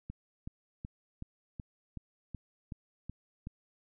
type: click train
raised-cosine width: 5 ms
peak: -28 dBFS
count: 10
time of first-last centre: 0.1-3.471 s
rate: 2.67 Hz
effects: none